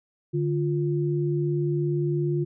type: tone pair together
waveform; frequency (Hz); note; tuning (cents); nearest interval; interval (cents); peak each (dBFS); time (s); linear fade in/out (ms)
sine; 147.1 / 349.9; D3 / F4; +3 / +3; octave + minor third; 1500; -24 / -26; 0.33-2.45; 20
effects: none